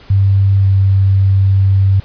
sine tone with pitch glide, 98 to 96.99 Hz, G2 to G2, 0 to -18 cents, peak -7 dBFS, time 0.1-2 s, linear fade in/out 5 ms, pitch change -18 cents, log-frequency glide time 0.6-0.66 s, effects pink hiss -41 dBFS RMS until 2.04 s + resampled to 11025 Hz

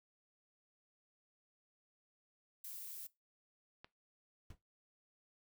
violet noise, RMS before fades -48 dBFS, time 2.64-3.07 s, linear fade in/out 5 ms
click, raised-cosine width 0.3 ms, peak -36 dBFS, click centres 3.845 s
brown noise with exponential decay, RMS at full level -46 dBFS, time 4.5-4.59 s, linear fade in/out 5 ms, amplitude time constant 18 ms
effects noise-tail reverb RT60 0.2 s tail -20 dB re dry

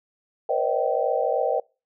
sine tone cluster, 476.7 / 520 / 587 / 641 / 773 Hz, A#4 / C5 / D5 / E5 / G5, +39 / -11 / -1 / -49 / -24 cents, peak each -27 dBFS, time 0.49-1.6 s, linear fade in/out 5 ms, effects noise-tail reverb RT60 0.3 s tail -25 dB re dry

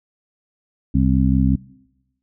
harmonic tone, 65.41 Hz, C2, in tune, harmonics 1 / 2 / 3 / 4, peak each -19 / -19 / -19 / -19 dBFS, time 0.94-1.56 s, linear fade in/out 10 ms, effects noise-tail reverb RT60 1.0 s tail -23 dB re dry

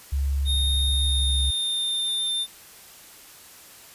sine tone, 69.3 Hz, C#2, in tune, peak -21 dBFS, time 0.12-1.51 s, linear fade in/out 10 ms
square tone with pitch glide, 3684 to 3598 Hz, A#7 to A7, -21 to +38 cents, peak -24 dBFS, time 0.45-2.47 s, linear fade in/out 50 ms, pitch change -41 cents, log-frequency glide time 0.83-2.17 s
effects white hiss -47 dBFS RMS until 3.94 s + resampled to 32000 Hz

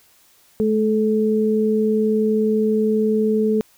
sine tone pair together, 214.7 / 433.9 Hz, A3 / A4, -42 / -24 cents, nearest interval octave, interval 1218 cents, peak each -18 dBFS, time 0.6-3.61 s, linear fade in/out 0 ms, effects white hiss -55 dBFS RMS until 3.77 s

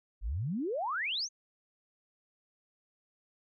sine exponential sweep, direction up, 43.21 to 6645 Hz, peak -31 dBFS, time 0.21-1.29 s, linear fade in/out 50 ms, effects none

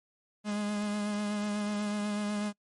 45% pulse tone with vibrato, 207.7 Hz, G#3, in tune, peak -30 dBFS, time 0.44-2.53 s, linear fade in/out 50 ms, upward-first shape sine, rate 8.1 Hz, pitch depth 21 cents each way, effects noise-tail reverb RT60 0.1 s tail -26 dB re dry + MP3 48 kbps

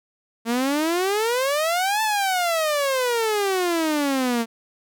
sawtooth exponential two-way sweep, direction up then down, 225.3 to 885 to 225.3 Hz, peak -16 dBFS, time 0.45-4.46 s, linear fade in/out 50 ms, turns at 2.02 s, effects none

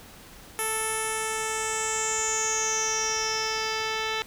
10% pulse tone with low-pass filter sweep, 440 Hz, A4, in tune, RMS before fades -28 dBFS, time 0.59-4.22 s, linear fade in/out 0 ms, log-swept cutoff 11000 to 4200 Hz, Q 9.1, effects pink hiss -48 dBFS RMS until 4.26 s

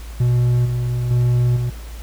triangle tone with tremolo, 122.1 Hz, B2, 19 cents flat, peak -11 dBFS, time 0.2-1.7 s, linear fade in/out 5 ms, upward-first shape square, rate 1.1 Hz, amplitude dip 45%, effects added 56 Hz sine -30 dBFS peak until 2.02 s + pink hiss -42 dBFS RMS until 2.02 s

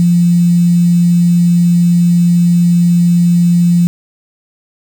sine tone with quantisation, 173.6 Hz, F3, 10 cents flat, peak -6 dBFS, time 0-3.87 s, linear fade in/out 0 ms, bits 5, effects none

